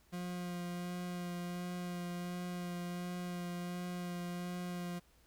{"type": "tone with vibrato", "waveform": "40% pulse", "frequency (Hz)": 176.9, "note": "F3", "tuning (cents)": 23, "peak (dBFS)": -38, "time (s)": [0.12, 5], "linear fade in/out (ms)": 20, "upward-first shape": "sine", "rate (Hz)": 1.4, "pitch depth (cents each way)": 14, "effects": ["added 58 Hz sine -68 dBFS peak until 5.26 s", "pink hiss -69 dBFS RMS until 5.26 s"]}